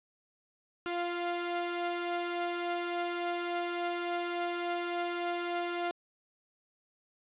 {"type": "tone pair together", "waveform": "sawtooth", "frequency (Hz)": [347.5, 698.5], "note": ["F4", "F5"], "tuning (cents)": [-9, 0], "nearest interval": "octave", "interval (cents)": 1209, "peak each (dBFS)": [-30, -32], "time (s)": [0.86, 5.91], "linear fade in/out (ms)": 0, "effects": ["resampled to 8000 Hz", "11-bit"]}